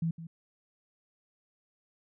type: tone with echo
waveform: sine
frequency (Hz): 164.81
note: E3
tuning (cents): 0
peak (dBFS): -27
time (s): 0.02-0.11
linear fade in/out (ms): 5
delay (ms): 160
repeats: 1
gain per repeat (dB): -13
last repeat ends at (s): 0.27
effects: none